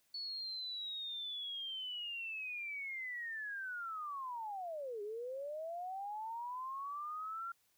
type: linear two-way sweep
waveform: sine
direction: down then up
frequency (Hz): 4435 to 402.1 to 1384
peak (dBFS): -40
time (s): 0.14-7.52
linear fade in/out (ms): 5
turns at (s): 5.02
effects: white hiss -75 dBFS RMS until 7.77 s